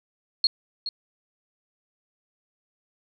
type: tone with echo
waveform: sine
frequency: 4302 Hz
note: C8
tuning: 47 cents sharp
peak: -16 dBFS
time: 0.44-0.47 s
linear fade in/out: 2 ms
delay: 420 ms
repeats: 1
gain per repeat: -11 dB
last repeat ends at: 0.89 s
effects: none